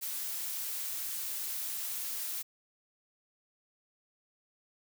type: noise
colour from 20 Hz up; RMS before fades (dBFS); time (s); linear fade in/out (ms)
blue; -37; 0.01-2.43; 20
effects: none